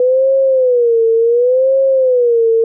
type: tone with vibrato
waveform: sine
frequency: 493.9 Hz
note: B4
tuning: in tune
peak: -8 dBFS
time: 0-2.64 s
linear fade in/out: 2 ms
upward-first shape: sine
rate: 0.69 Hz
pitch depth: 150 cents each way
effects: none